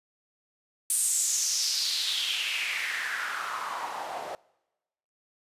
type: noise with band-pass filter sweep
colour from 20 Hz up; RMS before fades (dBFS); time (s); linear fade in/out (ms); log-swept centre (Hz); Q
white; -30; 0.9-4.35; 0; 9400 to 630; 4.3
effects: noise-tail reverb RT60 1.0 s tail -24 dB re dry + resampled to 32000 Hz